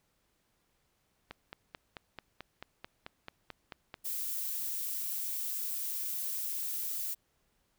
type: click train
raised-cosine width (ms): 0.3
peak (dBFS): -26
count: 13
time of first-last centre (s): 1.31-3.942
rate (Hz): 4.56
type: noise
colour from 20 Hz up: violet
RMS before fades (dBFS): -36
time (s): 4.04-7.15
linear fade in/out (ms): 20
effects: pink hiss -75 dBFS RMS until 7.78 s